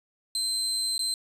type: tone with dropouts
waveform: 30% pulse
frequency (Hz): 4105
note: C8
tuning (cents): -34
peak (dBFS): -23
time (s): 0.35-1.14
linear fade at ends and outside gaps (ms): 1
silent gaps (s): 0.98-0.992
effects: resampled to 32000 Hz